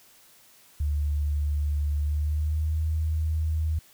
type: tone with pitch glide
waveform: sine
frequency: 73.42 to 78.69 Hz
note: D2 to D#2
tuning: 0 to +20 cents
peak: -23 dBFS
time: 0.8-3.79 s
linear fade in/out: 5 ms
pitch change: +120 cents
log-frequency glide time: 1.98-2.81 s
effects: white hiss -56 dBFS RMS until 3.93 s